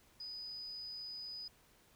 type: tone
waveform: triangle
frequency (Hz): 4978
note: D#8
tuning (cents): 0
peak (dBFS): -40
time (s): 0.2-1.48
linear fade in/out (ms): 5
effects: tanh soft clip ceiling -42 dBFS + pink hiss -67 dBFS RMS until 1.95 s